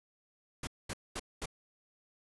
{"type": "noise bursts", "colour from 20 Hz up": "pink", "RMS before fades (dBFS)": -38, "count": 4, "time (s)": [0.63, 1.458], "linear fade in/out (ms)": 5, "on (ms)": 42, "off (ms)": 220, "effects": ["resampled to 24000 Hz"]}